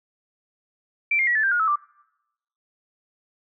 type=tone with pitch steps; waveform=sine; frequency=2343 / 2124 / 1925.2 / 1745.2 / 1581.9 / 1434 / 1299.9 / 1178.3 Hz; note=D7 / C7 / B6 / A6 / G6 / F6 / E6 / D6; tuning=-5 / +25 / -45 / -15 / +15 / +45 / -25 / +5 cents; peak=-18 dBFS; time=1.11-1.758 s; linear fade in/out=5 ms; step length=81 ms; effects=noise-tail reverb RT60 0.9 s tail -25 dB re dry